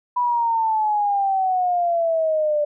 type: exponential sweep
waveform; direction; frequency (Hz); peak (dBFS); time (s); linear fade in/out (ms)
sine; down; 987.8 to 587.3; -17; 0.16-2.65; 10
effects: none